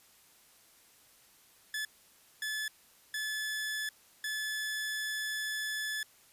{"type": "tone bursts at uneven times", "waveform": "sawtooth", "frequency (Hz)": 1727, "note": "A6", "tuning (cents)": -33, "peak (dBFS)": -30, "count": 4, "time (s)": [[1.74, 1.85], [2.42, 2.68], [3.14, 3.89], [4.24, 6.03]], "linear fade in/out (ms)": 2, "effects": ["white hiss -62 dBFS RMS until 6.32 s", "resampled to 32000 Hz"]}